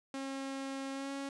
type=tone with pitch glide; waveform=sawtooth; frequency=270.8 to 275.9 Hz; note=C#4 to C#4; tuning=-40 to -8 cents; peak=-34 dBFS; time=0.14-1.29 s; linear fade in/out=2 ms; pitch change=+32 cents; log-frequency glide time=0.92-1.11 s; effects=resampled to 22050 Hz